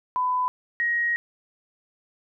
sine tone pair in turn, 1002 / 1886.6 Hz, B5 / A#6, +25 / +20 cents, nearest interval major seventh, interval 1095 cents, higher second, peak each -21 dBFS, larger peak neither, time 0.16-0.48 / 0.8-1.16 s, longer second, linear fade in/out 0 ms, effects none

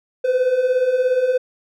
triangle beating tone pair, 493.9 / 510.9 Hz, B4 / C5, 0 / -41 cents, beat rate 17 Hz, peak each -20 / -14 dBFS, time 0.24-1.38 s, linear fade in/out 10 ms, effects none

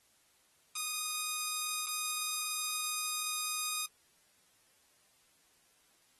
5% pulse tone with dropouts, 1238 Hz, D#6, 9 cents flat, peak -25 dBFS, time 0.75-3.86 s, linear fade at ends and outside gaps 5 ms, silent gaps 1.861-1.865 s, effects white hiss -69 dBFS RMS until 6.19 s + AAC 32 kbps

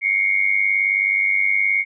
sine tone pair together, 2141 / 2240 Hz, C7 / C#7, +39 / +18 cents, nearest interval minor second, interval 79 cents, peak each -18 / -19 dBFS, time 0.01-1.85 s, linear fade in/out 50 ms, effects none

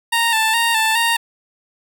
15% pulse tone with vibrato, 905 Hz, A5, 48 cents sharp, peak -8 dBFS, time 0.12-1.17 s, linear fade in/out 10 ms, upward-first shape square, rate 2.4 Hz, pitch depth 43 cents each way, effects none

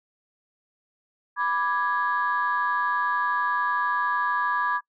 sine chord, G# diminished, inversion first, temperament equal, 987.8 / 1174.7 / 1661.2 Hz, B5 / D6 / G#6, 0 / 0 / 0 cents, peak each -26 dBFS, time 1.36-4.81 s, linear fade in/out 50 ms, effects noise-tail reverb RT60 0.1 s tail -23 dB re dry + tanh soft clip ceiling -14 dBFS

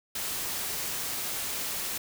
white noise, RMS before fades -33 dBFS, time 0.15-1.98 s, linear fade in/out 5 ms, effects none

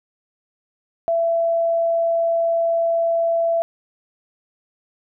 sine tone, 669 Hz, E5, 25 cents sharp, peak -16 dBFS, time 1.08-3.62 s, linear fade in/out 0 ms, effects none

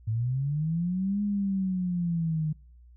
sine linear two-way sweep, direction up then down, 106.4 to 206.9 to 152.1 Hz, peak -25 dBFS, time 0.07-2.53 s, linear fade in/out 10 ms, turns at 1.22 s, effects noise-tail reverb RT60 0.5 s tail -26 dB re dry + added 60 Hz sine -50 dBFS peak until 2.96 s

